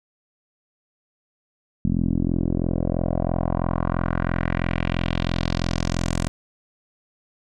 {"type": "tone with low-pass filter sweep", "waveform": "10% pulse", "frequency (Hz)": 43, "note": "F1", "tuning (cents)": -26, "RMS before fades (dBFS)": -23, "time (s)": [1.85, 6.28], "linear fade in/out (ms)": 0, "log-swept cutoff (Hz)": [220, 8500], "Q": 2.1, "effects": []}